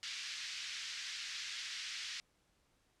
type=band-pass noise; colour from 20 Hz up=white; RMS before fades=-44 dBFS; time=0.03-2.2 s; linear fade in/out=0 ms; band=1700 to 5500 Hz; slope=24 dB/octave; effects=pink hiss -75 dBFS RMS until 3 s + low-pass 10000 Hz 12 dB/octave